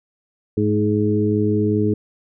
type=harmonic tone with a mistuned harmonic; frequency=105.1 Hz; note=G#2; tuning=21 cents sharp; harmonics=1 / 2 / 3 / 4; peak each=-21 / -21 / -21 / -21 dBFS; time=0.57-1.94 s; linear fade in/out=5 ms; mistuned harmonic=2; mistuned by=+20 cents; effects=none